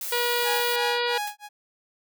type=noise; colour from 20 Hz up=blue; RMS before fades=-32 dBFS; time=0.01-0.76 s; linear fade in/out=2 ms
type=harmonic tone; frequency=481.2 Hz; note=B4; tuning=45 cents flat; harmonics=1 / 2 / 3 / 4 / 5 / 6 / 7 / 8 / 9 / 10; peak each=-27 / -30 / -32 / -33 / -34 / -35 / -35 / -36 / -37 / -37 dBFS; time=0.12-1.18 s; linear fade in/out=5 ms
type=tone with tremolo; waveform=sawtooth; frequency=830.6 Hz; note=G#5; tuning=in tune; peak=-23 dBFS; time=0.43-1.49 s; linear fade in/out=50 ms; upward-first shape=sine; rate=2.9 Hz; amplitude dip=100%
type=noise with exponential decay; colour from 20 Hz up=blue; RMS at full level=-31 dBFS; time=1.27-1.36 s; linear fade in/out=5 ms; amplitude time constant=19 ms
effects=none